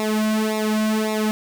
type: tone with flanger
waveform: sawtooth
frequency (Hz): 216.1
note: A3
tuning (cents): -31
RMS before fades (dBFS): -21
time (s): 0-1.31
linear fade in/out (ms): 0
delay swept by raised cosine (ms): 0.64 to 2.44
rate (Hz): 1.8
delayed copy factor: -0.9
effects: 7-bit